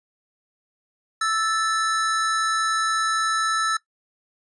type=tone pair together; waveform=square; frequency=1318.5 / 1754.9 Hz; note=E6 / A6; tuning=0 / -5 cents; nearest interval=perfect fourth; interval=495 cents; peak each=-22 / -27 dBFS; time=1.21-3.77 s; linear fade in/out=5 ms; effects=noise-tail reverb RT60 0.1 s tail -18 dB re dry + resampled to 22050 Hz